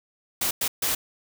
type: noise bursts at uneven times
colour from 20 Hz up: white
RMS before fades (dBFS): -25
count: 3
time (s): 0.41-0.51 / 0.61-0.68 / 0.82-0.95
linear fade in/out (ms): 5
effects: none